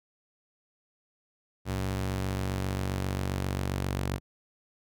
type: ring-modulated tone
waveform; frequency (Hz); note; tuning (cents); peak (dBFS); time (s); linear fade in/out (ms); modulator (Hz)
sawtooth; 95; F#2; +46; -22; 1.65-4.2; 50; 23.8
effects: none

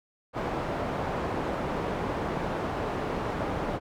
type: low-pass noise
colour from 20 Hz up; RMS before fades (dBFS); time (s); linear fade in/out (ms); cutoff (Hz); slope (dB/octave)
white; -31; 0.33-3.8; 50; 790; 12
effects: none

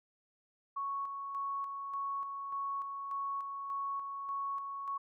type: tone with tremolo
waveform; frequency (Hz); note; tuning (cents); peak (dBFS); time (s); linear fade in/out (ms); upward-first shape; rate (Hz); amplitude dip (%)
sine; 1108.7; C#6; 0; -34; 0.76-4.98; 10; square; 1.7; 40
effects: none

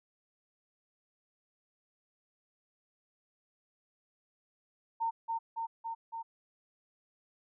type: tone with echo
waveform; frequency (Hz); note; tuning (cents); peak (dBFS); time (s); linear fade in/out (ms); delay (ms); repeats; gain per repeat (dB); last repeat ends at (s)
sine; 912; A#5; -38; -29; 5-5.11; 20; 280; 4; -2; 6.23
effects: none

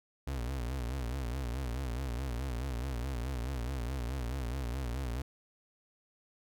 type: tone with vibrato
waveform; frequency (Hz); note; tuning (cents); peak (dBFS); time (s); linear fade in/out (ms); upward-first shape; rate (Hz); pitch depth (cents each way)
35% pulse; 63; B1; +35; -32; 0.27-5.22; 5; sine; 4.7; 150
effects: none

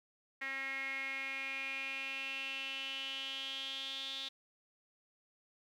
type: tone with band-pass filter sweep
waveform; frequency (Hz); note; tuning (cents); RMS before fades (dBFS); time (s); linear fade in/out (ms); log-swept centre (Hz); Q
sawtooth; 270; C#4; -45; -41; 0.41-4.29; 10; 2000 to 3600; 8
effects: 12-bit

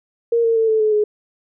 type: tone with pitch steps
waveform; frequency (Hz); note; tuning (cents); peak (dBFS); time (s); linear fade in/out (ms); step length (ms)
sine; 466.2 / 456.9 / 447.7 / 438.8 / 430 / 421.4; A#4 / A#4 / A4 / A4 / A4 / G#4; 0 / -35 / +30 / -5 / -40 / +25; -13; 0.32-1.04; 5; 120
effects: none

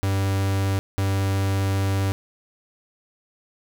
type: tone pair in turn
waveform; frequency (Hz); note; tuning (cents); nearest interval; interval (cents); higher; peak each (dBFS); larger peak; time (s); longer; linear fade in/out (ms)
45% pulse; 97.5 / 97.5; G2 / G2; -9 / -9; unison; 0; neither; -20; neither; 0.03-0.79 / 0.98-2.12; second; 0
effects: none

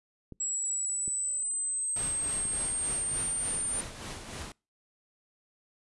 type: clicks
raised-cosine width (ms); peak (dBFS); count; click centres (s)
3; -30; 3; 0.323 / 1.079 / 2.454
type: exponential sweep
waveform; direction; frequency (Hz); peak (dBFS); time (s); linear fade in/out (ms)
sine; up; 7700 to 9050; -29; 0.4-3.81; 5
type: noise with tremolo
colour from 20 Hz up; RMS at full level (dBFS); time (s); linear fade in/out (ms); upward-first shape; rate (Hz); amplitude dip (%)
pink; -39; 1.96-4.52; 2; sine; 3.4; 50
effects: noise-tail reverb RT60 0.3 s tail -26 dB re dry + resampled to 24000 Hz

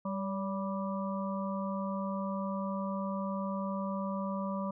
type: harmonic tone with a mistuned harmonic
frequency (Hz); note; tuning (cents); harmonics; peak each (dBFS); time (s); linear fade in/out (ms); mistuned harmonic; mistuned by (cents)
196; G3; 0; 1 / 3 / 5 / 6; -34 / -39 / -41 / -42; 0.05-4.71; 5; 3; -45
effects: none

